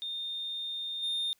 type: tone with level steps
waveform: sine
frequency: 3641 Hz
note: A#7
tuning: 41 cents flat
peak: -33 / -27 dBFS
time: 0.02-1.33 s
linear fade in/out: 0 ms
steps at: 1.02 s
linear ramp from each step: 20 ms
effects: tanh soft clip ceiling -28 dBFS + white hiss -70 dBFS RMS until 1.39 s